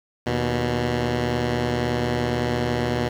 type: tone pair together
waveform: 10% pulse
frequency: 77.78 / 121.73 Hz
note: D#2 / B2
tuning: 0 / -25 cents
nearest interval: minor sixth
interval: 775 cents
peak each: -20 / -14 dBFS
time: 0.26-3.09 s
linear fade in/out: 10 ms
effects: low-pass 5000 Hz 12 dB/octave + 7-bit